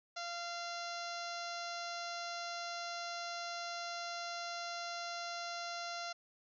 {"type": "harmonic tone", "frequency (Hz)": 690, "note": "F5", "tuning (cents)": -21, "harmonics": [1, 2, 3, 4, 5, 6, 7, 8, 9, 10], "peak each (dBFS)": [-44, -45, -51, -53, -54, -49, -52, -52, -54, -63], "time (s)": [0.16, 6.13], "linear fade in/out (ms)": 10, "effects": []}